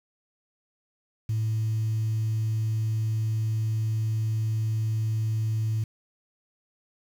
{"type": "tone", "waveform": "sine", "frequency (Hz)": 110, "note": "A2", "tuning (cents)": 0, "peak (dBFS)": -22, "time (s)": [1.29, 5.84], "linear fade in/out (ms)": 5, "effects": ["tanh soft clip ceiling -21 dBFS", "8-bit"]}